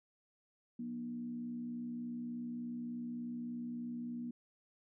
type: tone with frequency modulation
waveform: sine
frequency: 239.5 Hz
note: A#3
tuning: 47 cents sharp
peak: -39 dBFS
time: 0.79-4.31 s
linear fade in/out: 5 ms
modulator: 63.4 Hz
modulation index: 0.45
effects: none